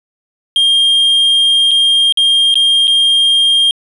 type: tone with dropouts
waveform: triangle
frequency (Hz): 3214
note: G7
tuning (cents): +43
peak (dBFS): -6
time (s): 0.56-3.71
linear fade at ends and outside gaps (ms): 1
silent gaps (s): 1.71-1.714 / 2.124-2.173 / 2.542-2.555 / 2.872-2.878
effects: resampled to 24000 Hz